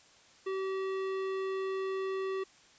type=tone with hard clipping; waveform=triangle; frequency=383.2 Hz; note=G4; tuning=39 cents flat; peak=-34 dBFS; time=0.46-2.44 s; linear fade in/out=10 ms; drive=18 dB; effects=white hiss -60 dBFS RMS until 2.78 s + resampled to 16000 Hz